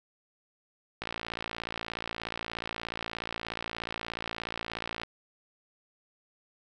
click train, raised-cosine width 0.3 ms, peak -18 dBFS, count 229, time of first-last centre 1.02-5.034 s, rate 56.8 Hz, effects none

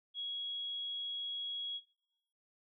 sine tone, 3322 Hz, G#7, in tune, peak -37 dBFS, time 0.14-1.81 s, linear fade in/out 50 ms, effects noise-tail reverb RT60 0.8 s tail -18 dB re dry

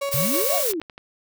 35% pulse tone with tremolo, 559 Hz, C#5, 14 cents sharp, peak -22 dBFS, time 0.01-0.64 s, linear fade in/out 10 ms, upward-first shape square, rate 6.1 Hz, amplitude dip 45%
blue noise, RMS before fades -24 dBFS, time 0.11-0.73 s, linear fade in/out 20 ms
sine exponential two-way sweep, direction up then down, 120.6 to 740 to 296.7 Hz, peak -24 dBFS, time 0.14-0.8 s, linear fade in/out 0 ms, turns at 0.55 s
click train, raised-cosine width 0.3 ms, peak -24 dBFS, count 8, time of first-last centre 0.41-0.979 s, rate 12.3 Hz
effects none

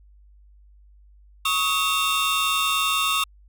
45% pulse tone cluster, 1114 / 1264 / 2731 / 3622 Hz, C#6 / D#6 / F7 / A7, +8 / +27 / -39 / +49 cents, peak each -26 dBFS, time 1.45-3.24 s, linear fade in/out 5 ms, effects added 50 Hz sine -49 dBFS peak until 3.48 s

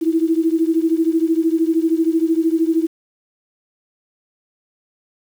sine beating tone pair, 321.7 / 334.7 Hz, E4 / E4, -42 / +26 cents, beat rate 13 Hz, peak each -16 / -18 dBFS, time 0.01-2.87 s, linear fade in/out 20 ms, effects 7-bit

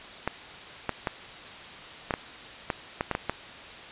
clicks, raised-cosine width 0.5 ms, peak -11 dBFS, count 10, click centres 0.276 / 0.893 / 1.072 / 2.108 / 2.139 / 2.702 / 3.009 / 3.113 / 3.151 / 3.296 s, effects white hiss -43 dBFS RMS until 3.91 s + resampled to 8000 Hz

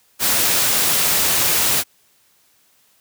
white noise, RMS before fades -17 dBFS, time 0.19-1.84 s, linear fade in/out 50 ms, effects white hiss -58 dBFS RMS until 3 s + high-pass 60 Hz 12 dB/octave

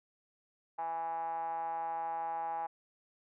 5% pulse tone with band-pass filter, 164.81 Hz, E3, in tune, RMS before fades -37 dBFS, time 0.78-2.67 s, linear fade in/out 10 ms, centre 830 Hz, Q 9.6, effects resampled to 8000 Hz

